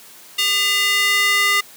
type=tone with high-pass filter sweep; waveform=square; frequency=403.4 Hz; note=G4; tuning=50 cents sharp; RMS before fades=-17 dBFS; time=0.38-1.61 s; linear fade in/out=10 ms; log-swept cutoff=2800 to 1700 Hz; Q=2.3; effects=white hiss -43 dBFS RMS until 1.76 s + high-pass 150 Hz 12 dB/octave